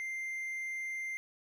triangle tone, 2093 Hz, C7, in tune, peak -34 dBFS, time 0-1.17 s, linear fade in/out 0 ms, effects none

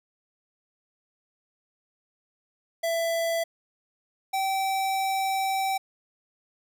square tone pair in turn, 666 / 772.3 Hz, E5 / G5, +18 / -26 cents, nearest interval minor third, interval 256 cents, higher second, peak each -25 dBFS, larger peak neither, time 2.83-3.44 / 4.33-5.78 s, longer second, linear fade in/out 10 ms, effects none

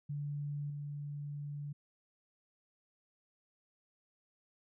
sine tone with level steps, 145.1 Hz, D3, 21 cents flat, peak -36 / -39 dBFS, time 0.09-1.73 s, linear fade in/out 10 ms, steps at 0.7 s, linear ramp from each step 2 ms, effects none

